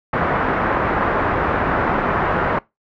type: low-pass noise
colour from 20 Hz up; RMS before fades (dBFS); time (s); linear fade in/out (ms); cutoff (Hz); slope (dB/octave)
white; -19; 0.13-2.59; 5; 1500; 24
effects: noise-tail reverb RT60 0.2 s tail -22 dB re dry